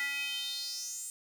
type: tone with high-pass filter sweep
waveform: square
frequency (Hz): 281.1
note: C#4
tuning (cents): +24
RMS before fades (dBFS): -37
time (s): 0-1.1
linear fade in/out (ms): 0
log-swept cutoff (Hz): 1900 to 8300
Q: 5.4
effects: none